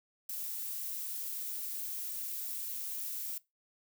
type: noise with ADSR envelope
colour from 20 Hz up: violet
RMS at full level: -36 dBFS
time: 0.29-3.38 s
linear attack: 6 ms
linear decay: 5 ms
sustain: -3 dB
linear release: 4 ms
effects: noise-tail reverb RT60 0.2 s tail -20 dB re dry